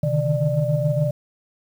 sine tone cluster, 130.2 / 148.3 / 155.4 / 593 Hz, C3 / D3 / D#3 / D5, -8 / +17 / -2 / +17 cents, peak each -23 dBFS, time 0.03-1.11 s, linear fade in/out 5 ms, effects tanh soft clip ceiling -7 dBFS + 8-bit

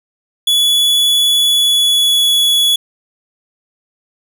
45% pulse tone with pitch glide, 3411 to 3389 Hz, G#7 to G#7, +46 to +34 cents, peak -9 dBFS, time 0.47-2.76 s, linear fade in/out 5 ms, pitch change -12 cents, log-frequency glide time 1.51-2.24 s, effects none

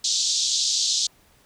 pink band-pass noise, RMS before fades -23 dBFS, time 0.04-1.07 s, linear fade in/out 5 ms, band 3600 to 7200 Hz, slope 48 dB/octave, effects pink hiss -58 dBFS RMS until 1.45 s

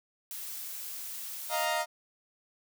blue noise, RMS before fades -40 dBFS, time 0.31-1.65 s, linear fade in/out 0 ms
sawtooth chord, Eb suspended second, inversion none, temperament equal, 622.3 / 698.5 / 932.3 Hz, Eb5 / F5 / Bb5, 0 / 0 / 0 cents, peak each -29 dBFS, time 1.49-1.86 s, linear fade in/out 50 ms
effects none

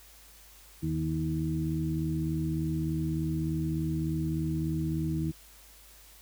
harmonic tone with a mistuned harmonic, 80 Hz, D#2, 49 cents sharp, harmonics 1 / 2 / 3 / 4, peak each -36 / -30 / -39 / -33 dBFS, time 0.82-5.32 s, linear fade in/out 20 ms, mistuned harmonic 2, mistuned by -37 cents, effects added 52 Hz sine -57 dBFS peak until 6.21 s + white hiss -55 dBFS RMS until 6.21 s

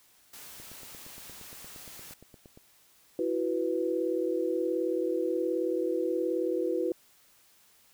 white noise, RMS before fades -47 dBFS, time 0.33-2.14 s, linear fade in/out 5 ms
click train, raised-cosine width 2 ms, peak -37 dBFS, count 18, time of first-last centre 0.6-2.574 s, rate 8.61 Hz
sine chord, E suspended second, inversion none, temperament equal with one note detuned, 331.3 / 370 / 493.9 Hz, E4 / F#4 / B4, +9 / 0 / 0 cents, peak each -31 dBFS, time 3.19-6.92 s, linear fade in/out 2 ms
effects white hiss -62 dBFS RMS until 7.93 s

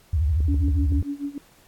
sine tone with vibrato, 76.3 Hz, D#2, 33 cents flat, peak -18 dBFS, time 0.13-1.02 s, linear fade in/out 5 ms, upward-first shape sine, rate 13 Hz, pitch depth 230 cents each way
clicks, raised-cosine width 3 ms, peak -23 dBFS, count 5, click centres 0.405 / 0.544 / 0.683 / 0.923 / 1.027 s
sine tone with tremolo, 284.6 Hz, C#4, 46 cents sharp, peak -24 dBFS, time 0.48-1.38 s, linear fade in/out 2 ms, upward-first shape sine, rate 6.8 Hz, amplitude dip 90%
effects pink hiss -56 dBFS RMS until 1.67 s + AAC 64 kbps

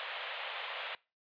white band-pass noise, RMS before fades -41 dBFS, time 0-0.95 s, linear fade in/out 0 ms, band 500 to 3500 Hz, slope 48 dB/octave, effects noise-tail reverb RT60 0.3 s tail -23 dB re dry + resampled to 11025 Hz

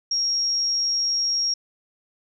sine tone, 5588 Hz, F8, in tune, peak -20 dBFS, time 0.11-1.54 s, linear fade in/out 5 ms, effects none

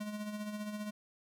square tone with tremolo, 210 Hz, G#3, 19 cents sharp, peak -37 dBFS, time 0-0.91 s, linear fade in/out 10 ms, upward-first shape sine, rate 15 Hz, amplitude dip 50%, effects none

